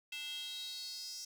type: tone with high-pass filter sweep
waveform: square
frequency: 293.7 Hz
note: D4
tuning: in tune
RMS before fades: -44 dBFS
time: 0.12-1.25 s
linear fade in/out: 5 ms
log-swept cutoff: 2800 to 5600 Hz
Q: 6.3
effects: none